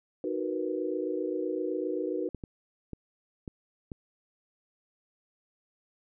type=chord; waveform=sine; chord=B major seventh; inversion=first; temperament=equal; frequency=311.1 / 370 / 466.2 / 493.9 Hz; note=D#4 / F#4 / A#4 / B4; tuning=0 / 0 / 0 / 0 cents; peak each=-34 / -33 / -37 / -35 dBFS; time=0.24-2.29 s; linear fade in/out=2 ms
type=clicks; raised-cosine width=3 ms; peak=-25 dBFS; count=5; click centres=2.347 / 2.438 / 2.933 / 3.478 / 3.918 s
effects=none